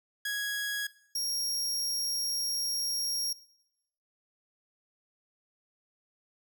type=tone pair in turn; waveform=sawtooth; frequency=1661.2 / 5588 Hz; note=G#6 / F8; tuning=0 / 0 cents; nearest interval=octave + major sixth; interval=2100 cents; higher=second; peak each=-27 dBFS; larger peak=neither; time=0.25-0.87 / 1.15-3.33 s; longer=second; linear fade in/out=5 ms; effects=noise-tail reverb RT60 0.9 s tail -20 dB re dry

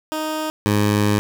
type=tone pair in turn; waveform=15% pulse; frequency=311.1 / 103.82 Hz; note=D#4 / G#2; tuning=0 / 0 cents; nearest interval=octave + perfect fifth; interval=1900 cents; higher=first; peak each=-16 / -9 dBFS; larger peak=second; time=0.12-0.5 / 0.66-1.19 s; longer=second; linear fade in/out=0 ms; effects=none

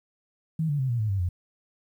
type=tone with pitch steps; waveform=sine; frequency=160 / 145.04 / 131.47 / 119.17 / 108.03 / 97.92 / 88.77 Hz; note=D#3 / D3 / C3 / A#2 / A2 / G2 / F2; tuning=+49 / -21 / +9 / +39 / -31 / -1 / +29 cents; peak=-23 dBFS; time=0.59-1.29 s; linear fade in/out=5 ms; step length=100 ms; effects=10-bit

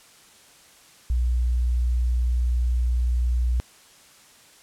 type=tone; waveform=sine; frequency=60.7 Hz; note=B1; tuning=29 cents flat; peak=-19 dBFS; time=1.1-3.6 s; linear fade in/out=0 ms; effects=white hiss -52 dBFS RMS until 4.62 s + low-pass 10000 Hz 12 dB/octave

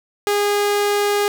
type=tone; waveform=sawtooth; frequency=409.9 Hz; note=G#4; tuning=23 cents flat; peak=-12 dBFS; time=0.27-1.28 s; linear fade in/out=0 ms; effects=none

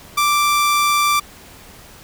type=tone; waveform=sawtooth; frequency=1174.7 Hz; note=D6; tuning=in tune; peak=-10 dBFS; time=0.17-1.2 s; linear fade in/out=10 ms; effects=pink hiss -42 dBFS RMS until 2.03 s

